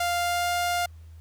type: tone with pitch glide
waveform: sawtooth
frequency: 698.5 to 703 Hz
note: F5 to F5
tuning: 0 to +11 cents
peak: -20 dBFS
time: 0-0.86 s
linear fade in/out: 5 ms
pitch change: +11 cents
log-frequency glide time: 0.19-0.51 s
effects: added 81 Hz sine -43 dBFS peak until 1.2 s + pink hiss -64 dBFS RMS until 1.2 s

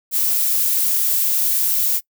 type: noise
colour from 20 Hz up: violet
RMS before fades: -18 dBFS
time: 0.11-2.01 s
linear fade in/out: 50 ms
effects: noise-tail reverb RT60 0.1 s tail -24 dB re dry

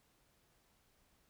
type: silence
effects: pink hiss -73 dBFS RMS until 1.29 s

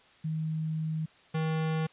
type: tone pair in turn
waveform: sine / square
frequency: 157.9 / 158.73 Hz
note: D#3 / D#3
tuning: +26 / +35 cents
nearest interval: unison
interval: 9 cents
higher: second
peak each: -29 / -28 dBFS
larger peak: second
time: 0.24-1.06 / 1.34-1.87 s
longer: first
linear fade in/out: 10 ms
effects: white hiss -59 dBFS RMS until 1.92 s + resampled to 8000 Hz

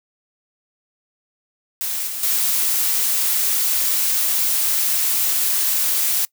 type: noise with level steps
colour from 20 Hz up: blue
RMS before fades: -24 / -27 / -19 dBFS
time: 1.81-6.25 s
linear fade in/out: 0 ms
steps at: 2.07 / 2.23 s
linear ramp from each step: 2 ms
effects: noise-tail reverb RT60 0.1 s tail -23 dB re dry

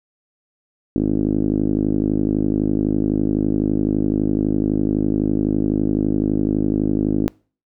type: tone with low-pass filter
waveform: 5% pulse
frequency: 51.91 Hz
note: G#1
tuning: in tune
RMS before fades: -19 dBFS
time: 0.96-7.28 s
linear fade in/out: 0 ms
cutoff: 290 Hz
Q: 3.3
effects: noise-tail reverb RT60 0.4 s tail -26 dB re dry

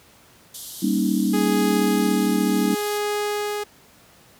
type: band-pass noise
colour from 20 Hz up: white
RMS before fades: -37 dBFS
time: 0.54-2.98 s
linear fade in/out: 5 ms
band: 3000 to 14000 Hz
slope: 96 dB/octave
type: chord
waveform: sine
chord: Eb dominant seventh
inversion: first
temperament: equal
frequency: 196 / 233.1 / 277.2 / 311.1 Hz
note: G3 / Bb3 / Db4 / Eb4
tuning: 0 / 0 / 0 / 0 cents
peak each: -22 / -24 / -25 / -24 dBFS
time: 0.82-2.75 s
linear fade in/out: 10 ms
type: tone with tremolo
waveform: sawtooth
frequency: 415.3 Hz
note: G#4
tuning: in tune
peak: -18 dBFS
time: 1.33-3.64 s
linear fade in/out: 10 ms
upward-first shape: sine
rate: 0.7 Hz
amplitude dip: 40%
effects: pink hiss -52 dBFS RMS until 4.39 s + high-pass 80 Hz 12 dB/octave

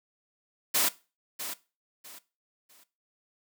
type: noise with echo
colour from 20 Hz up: white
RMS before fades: -25 dBFS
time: 0.74-0.89 s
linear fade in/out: 10 ms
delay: 650 ms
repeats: 3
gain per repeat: -11 dB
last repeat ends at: 2.84 s
effects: noise-tail reverb RT60 0.3 s tail -18 dB re dry + high-pass 200 Hz 12 dB/octave

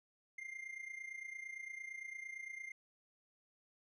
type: tone with amplitude modulation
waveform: triangle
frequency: 2100 Hz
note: C7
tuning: 6 cents sharp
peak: -40 dBFS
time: 0.38-2.72 s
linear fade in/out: 5 ms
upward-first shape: sine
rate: 28.8 Hz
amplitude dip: 75%
effects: resampled to 24000 Hz

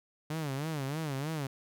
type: tone with vibrato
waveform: sawtooth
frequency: 146.83 Hz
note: D3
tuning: in tune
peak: -29 dBFS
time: 0.3-1.47 s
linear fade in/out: 5 ms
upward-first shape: sine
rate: 3.2 Hz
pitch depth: 170 cents each way
effects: none

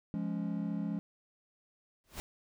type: chord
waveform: triangle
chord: Db major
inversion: first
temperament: just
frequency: 173.24 / 207.9 / 277.2 Hz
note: F3 / Ab3 / Db4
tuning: -14 / +2 / 0 cents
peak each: -35 / -34 / -38 dBFS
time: 0.14-0.99 s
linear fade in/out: 0 ms
type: noise with exponential growth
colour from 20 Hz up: pink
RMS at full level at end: -38 dBFS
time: 2.04-2.2 s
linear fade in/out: 0 ms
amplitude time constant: 33 ms
effects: none

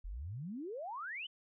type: exponential sweep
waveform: sine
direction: up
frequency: 38.54 to 3136 Hz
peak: -40 dBFS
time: 0.04-1.27 s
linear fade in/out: 10 ms
effects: none

